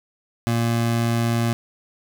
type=tone; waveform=25% pulse; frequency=116.54 Hz; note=A#2; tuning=in tune; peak=-15 dBFS; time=0.47-1.53 s; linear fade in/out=0 ms; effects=none

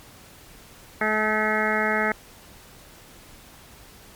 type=harmonic tone with a mistuned harmonic; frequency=215 Hz; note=A3; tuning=40 cents flat; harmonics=1 / 2 / 3 / 4 / 6 / 7 / 8 / 9 / 10; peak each=-29 / -29 / -29 / -29 / -29 / -29 / -29 / -29 / -29 dBFS; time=1.01-2.12 s; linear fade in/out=2 ms; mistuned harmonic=7; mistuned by=+26 cents; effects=pink hiss -48 dBFS RMS until 4.15 s + MP3 96 kbps

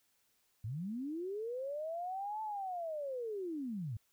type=linear two-way sweep; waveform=sine; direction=up then down; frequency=97.3 to 880 to 97.3 Hz; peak=-37 dBFS; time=0.64-3.97 s; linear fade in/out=5 ms; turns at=2.42 s; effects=white hiss -75 dBFS RMS until 4.12 s

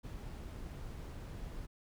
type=noise; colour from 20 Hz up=brown; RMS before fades=-45 dBFS; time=0.03-1.67 s; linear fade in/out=20 ms; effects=none

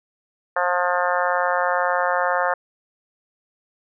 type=harmonic tone; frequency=178.1 Hz; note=F3; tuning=34 cents sharp; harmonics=3 / 4 / 5 / 6 / 7 / 8 / 9 / 10; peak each=-24 / -25 / -26 / -27 / -27 / -28 / -29 / -29 dBFS; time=0.56-2.54 s; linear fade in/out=5 ms; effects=none

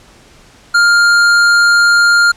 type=tone with tanh clipping; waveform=sine; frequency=1404 Hz; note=F6; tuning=9 cents sharp; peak=-8 dBFS; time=0.74-2.32 s; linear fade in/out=10 ms; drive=17 dB; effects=pink hiss -43 dBFS RMS until 2.36 s + low-pass 8000 Hz 12 dB/octave

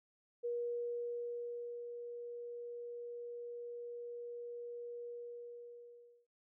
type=tone with ADSR envelope; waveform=sine; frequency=477.8 Hz; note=A#4; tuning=43 cents sharp; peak=-35 dBFS; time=0.43-6.27 s; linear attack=22 ms; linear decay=1400 ms; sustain=-8 dB; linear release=1200 ms; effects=none

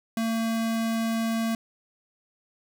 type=tone; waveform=square; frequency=226.3 Hz; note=A3; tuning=49 cents sharp; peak=-25 dBFS; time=0.17-1.55 s; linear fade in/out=2 ms; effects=none

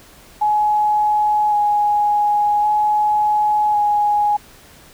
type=tone with vibrato; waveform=sine; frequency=837 Hz; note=G#5; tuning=13 cents sharp; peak=-13 dBFS; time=0.41-4.37 s; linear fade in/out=10 ms; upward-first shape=square; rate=0.45 Hz; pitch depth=12 cents each way; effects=pink hiss -45 dBFS RMS until 4.93 s

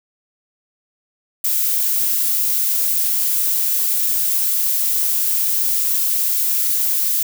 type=noise; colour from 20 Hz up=violet; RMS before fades=-18 dBFS; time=1.44-7.23 s; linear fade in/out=5 ms; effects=none

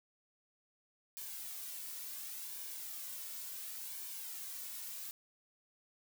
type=noise with flanger; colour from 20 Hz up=blue; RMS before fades=-45 dBFS; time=1.17-5.11 s; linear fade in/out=0 ms; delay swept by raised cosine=1.5 to 2.5 ms; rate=0.7 Hz; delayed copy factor=-0.5; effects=none

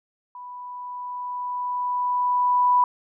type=tone with level ramp; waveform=sine; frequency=987.8 Hz; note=B5; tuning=in tune; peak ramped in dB=-36 to -14 dBFS; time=0.35-2.84 s; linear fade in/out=2 ms; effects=none

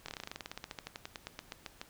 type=slowing click train; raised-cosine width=0.2 ms; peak=-23 dBFS; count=26; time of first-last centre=0.06-1.815 s; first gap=24 ms; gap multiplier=1.08; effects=pink hiss -60 dBFS RMS until 1.89 s

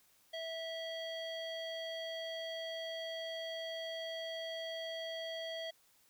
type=tone with low-pass filter; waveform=square; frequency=654 Hz; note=E5; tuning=14 cents flat; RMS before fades=-42 dBFS; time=0.33-5.71 s; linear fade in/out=10 ms; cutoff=3700 Hz; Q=4.9; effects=white hiss -69 dBFS RMS until 6.09 s

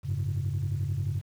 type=chord; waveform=sine; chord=F# suspended second; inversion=none; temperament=equal; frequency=92.5 / 103.83 / 138.59 Hz; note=F#2 / G#2 / C#3; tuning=0 / 0 / 0 cents; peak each=-30 dBFS; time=0.03-1.22 s; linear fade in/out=50 ms; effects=tanh soft clip ceiling -22 dBFS + 9-bit

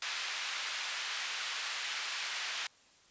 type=band-pass noise; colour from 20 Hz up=white; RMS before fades=-38 dBFS; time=0.02-2.67 s; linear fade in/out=2 ms; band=1300 to 3700 Hz; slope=12 dB/octave; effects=white hiss -63 dBFS RMS until 3.1 s + resampled to 16000 Hz

